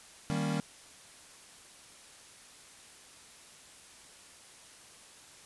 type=chord; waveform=square; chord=Eb dominant seventh; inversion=none; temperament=equal; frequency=155.56 / 196 / 233.1 / 277.2 Hz; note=Eb3 / G3 / Bb3 / Db4; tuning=0 / 0 / 0 / 0 cents; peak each=-34 / -36 / -38 / -39 dBFS; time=0.3-0.6 s; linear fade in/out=0 ms; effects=white hiss -54 dBFS RMS until 5.45 s + resampled to 24000 Hz